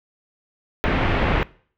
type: low-pass noise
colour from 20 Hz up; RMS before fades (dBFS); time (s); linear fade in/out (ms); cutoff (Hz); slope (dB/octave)
pink; -20; 0.84-1.43; 0; 2700; 24
effects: noise-tail reverb RT60 0.5 s tail -22 dB re dry